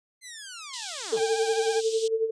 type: linear sweep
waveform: 10% pulse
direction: down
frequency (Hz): 2093 to 76.3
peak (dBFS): -30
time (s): 0.21-1.22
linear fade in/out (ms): 50
type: band-pass noise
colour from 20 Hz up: pink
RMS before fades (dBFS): -38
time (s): 0.73-2.08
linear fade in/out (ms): 5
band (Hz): 3100 to 8800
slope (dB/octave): 48
type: tone with tremolo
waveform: sine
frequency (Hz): 446.7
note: A4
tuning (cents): +26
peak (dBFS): -20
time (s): 1.12-2.31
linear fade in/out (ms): 10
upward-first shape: sine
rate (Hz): 11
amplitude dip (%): 70
type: tone with vibrato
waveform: sawtooth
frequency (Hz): 797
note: G5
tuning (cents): +28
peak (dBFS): -27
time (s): 1.16-1.81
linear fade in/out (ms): 20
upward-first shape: sine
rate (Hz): 15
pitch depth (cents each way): 48
effects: resampled to 22050 Hz

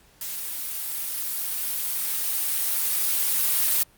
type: noise with level ramp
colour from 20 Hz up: blue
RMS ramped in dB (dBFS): -32 to -21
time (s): 0.21-3.83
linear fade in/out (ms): 2
effects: pink hiss -57 dBFS RMS until 3.97 s + Opus 48 kbps

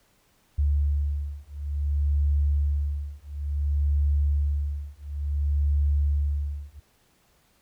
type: beating tone pair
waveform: sine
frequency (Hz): 72 / 72.57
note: D2 / D2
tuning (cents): -34 / -20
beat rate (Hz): 0.57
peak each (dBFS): -25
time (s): 0.58-6.8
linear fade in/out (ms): 10
effects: pink hiss -64 dBFS RMS until 7.61 s

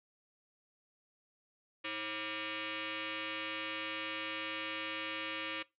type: tone with frequency modulation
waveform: sine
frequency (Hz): 319.6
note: D#4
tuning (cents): +47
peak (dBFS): -37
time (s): 1.84-5.63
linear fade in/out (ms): 10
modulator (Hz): 429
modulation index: 6.9
effects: noise-tail reverb RT60 0.2 s tail -20 dB re dry

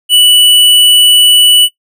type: tone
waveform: square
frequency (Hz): 2960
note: F#7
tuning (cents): 0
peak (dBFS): -3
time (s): 0.09-1.69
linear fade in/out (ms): 50
effects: noise-tail reverb RT60 0.1 s tail -18 dB re dry

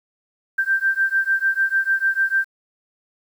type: beating tone pair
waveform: sine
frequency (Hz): 1568 / 1574.7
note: G6 / G6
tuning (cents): 0 / +7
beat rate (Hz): 6.7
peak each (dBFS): -20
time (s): 0.58-2.45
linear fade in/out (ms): 10
effects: 8-bit

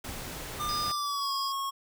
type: noise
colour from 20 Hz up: pink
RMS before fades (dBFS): -39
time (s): 0.04-0.92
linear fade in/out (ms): 5
type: tone with pitch glide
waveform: square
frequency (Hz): 1200 to 1094.1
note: D6 to C#6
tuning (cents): +37 to -23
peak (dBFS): -31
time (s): 0.59-1.71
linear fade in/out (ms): 20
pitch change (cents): -160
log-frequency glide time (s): 0.86-1.33
type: tone with tremolo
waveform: triangle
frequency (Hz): 4978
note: D#8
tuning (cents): 0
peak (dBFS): -32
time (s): 0.69-1.52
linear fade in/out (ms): 0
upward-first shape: square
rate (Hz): 1.9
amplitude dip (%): 35
effects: none

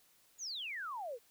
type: exponential sweep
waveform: sine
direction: down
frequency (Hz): 7030 to 440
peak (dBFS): -39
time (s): 0.38-1.19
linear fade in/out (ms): 50
effects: white hiss -68 dBFS RMS until 1.3 s

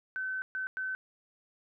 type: tone bursts at uneven times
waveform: sine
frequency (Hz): 1525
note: G6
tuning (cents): -48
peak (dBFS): -32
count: 3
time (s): 0.16-0.42 / 0.55-0.67 / 0.77-0.95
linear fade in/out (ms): 0
effects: none

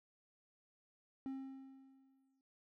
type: tone with exponential decay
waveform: triangle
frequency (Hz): 267.3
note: C4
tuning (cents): +37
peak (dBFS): -37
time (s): 1.26-2.41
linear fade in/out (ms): 1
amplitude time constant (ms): 250
effects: noise-tail reverb RT60 0.1 s tail -20 dB re dry

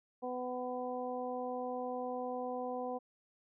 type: harmonic tone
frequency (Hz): 250.4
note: B3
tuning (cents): +24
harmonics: 1 / 2 / 3 / 4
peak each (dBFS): -43 / -39 / -41 / -47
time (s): 0.22-2.99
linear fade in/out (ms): 20
effects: none

